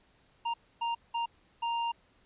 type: tone bursts at uneven times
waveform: square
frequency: 932.3 Hz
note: A#5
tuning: in tune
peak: -30 dBFS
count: 4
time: 0.45-0.54 / 0.81-0.95 / 1.14-1.26 / 1.62-1.92 s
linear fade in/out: 10 ms
effects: pink hiss -66 dBFS RMS until 2.25 s + resampled to 8000 Hz